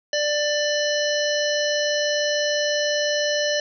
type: harmonic tone with a mistuned harmonic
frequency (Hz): 591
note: D5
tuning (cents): +11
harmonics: 1 / 3 / 5 / 7 / 9 / 10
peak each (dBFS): -22 / -27 / -29 / -30 / -32 / -32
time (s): 0.13-3.6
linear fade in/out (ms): 2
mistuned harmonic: 5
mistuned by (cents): +16
effects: none